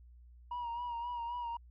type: tone with vibrato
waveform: sine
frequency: 953 Hz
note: A#5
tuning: 38 cents sharp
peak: -34 dBFS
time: 0.51-1.57 s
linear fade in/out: 5 ms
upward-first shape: sine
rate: 3.8 Hz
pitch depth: 43 cents each way
effects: tanh soft clip ceiling -35 dBFS + added 60 Hz sine -54 dBFS peak until 1.7 s